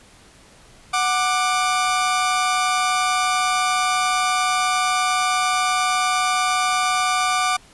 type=tone pair together; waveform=sawtooth; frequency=740 / 1185.7 Hz; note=F#5 / D6; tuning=0 / +16 cents; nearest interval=minor sixth; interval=816 cents; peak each=-18 / -16 dBFS; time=0.93-7.57 s; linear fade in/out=10 ms; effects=pink hiss -49 dBFS RMS until 7.73 s + resampled to 24000 Hz